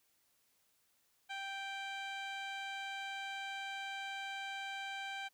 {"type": "tone with low-pass filter", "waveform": "15% pulse", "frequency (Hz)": 784, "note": "G5", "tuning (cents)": 0, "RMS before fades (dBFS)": -43, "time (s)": [1.29, 5.29], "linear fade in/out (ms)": 20, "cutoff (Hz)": 4500, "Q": 1, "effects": ["white hiss -75 dBFS RMS until 5.33 s"]}